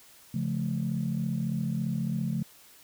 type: chord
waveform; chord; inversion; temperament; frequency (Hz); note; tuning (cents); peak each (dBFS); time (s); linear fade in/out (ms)
sine; Db augmented; none; just; 138.59 / 173.24 / 216.5; Db3 / F3 / A3; 0 / -14 / -28; -31; 0.34-2.43; 5
effects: tanh soft clip ceiling -19 dBFS + white hiss -55 dBFS RMS until 2.83 s